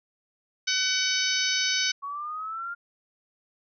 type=harmonic tone; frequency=754 Hz; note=F#5; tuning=32 cents sharp; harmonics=2 / 3 / 4 / 5 / 6 / 7 / 8; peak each=-31 / -31 / -31 / -31 / -31 / -31 / -31 dBFS; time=0.67-1.92 s; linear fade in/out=10 ms
type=linear sweep; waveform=sine; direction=up; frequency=1108.7 to 1410 Hz; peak=-31 dBFS; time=2.02-2.75 s; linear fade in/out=20 ms
effects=none